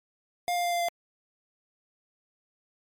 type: tone with pitch steps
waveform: square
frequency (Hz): 706 / 701.9 / 697.9 / 693.9 / 689.9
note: F5 / F5 / F5 / F5 / F5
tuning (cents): +19 / +9 / -1 / -11 / -21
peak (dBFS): -26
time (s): 0.48-0.885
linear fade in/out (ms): 0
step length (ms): 81
effects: MP3 96 kbps